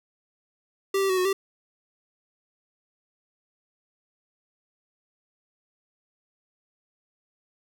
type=tone with pitch steps; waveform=square; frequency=391 / 388.9 / 373.9 / 366.3 / 390 Hz; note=G4 / G4 / F#4 / F#4 / G4; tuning=-4 / -14 / +18 / -17 / -9 cents; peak=-22 dBFS; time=0.94-1.33 s; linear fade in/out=5 ms; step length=78 ms; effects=none